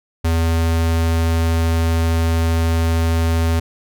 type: tone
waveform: square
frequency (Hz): 82.41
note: E2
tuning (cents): 0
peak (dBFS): -15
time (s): 0.24-3.6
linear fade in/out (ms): 10
effects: none